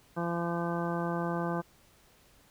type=harmonic tone; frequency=170.8 Hz; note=F3; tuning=38 cents flat; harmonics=1 / 2 / 3 / 4 / 5 / 6 / 7 / 9; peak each=-33 / -36 / -38 / -39 / -40 / -41 / -41 / -43 dBFS; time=0.16-1.62 s; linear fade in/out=20 ms; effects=pink hiss -62 dBFS RMS until 2.5 s